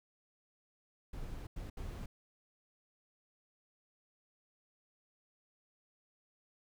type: noise bursts at uneven times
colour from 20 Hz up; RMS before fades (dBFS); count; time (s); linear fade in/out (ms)
brown; -43; 3; 1.13-1.47 / 1.56-1.7 / 1.77-2.06; 5
effects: none